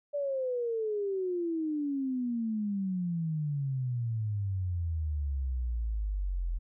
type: exponential sweep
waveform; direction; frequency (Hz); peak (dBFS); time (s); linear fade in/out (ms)
sine; down; 585 to 41.2; -29; 0.13-6.59; 20
effects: none